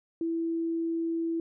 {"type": "tone", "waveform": "sine", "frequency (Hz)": 330.9, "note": "E4", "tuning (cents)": 7, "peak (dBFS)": -27, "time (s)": [0.21, 1.4], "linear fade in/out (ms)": 2, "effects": []}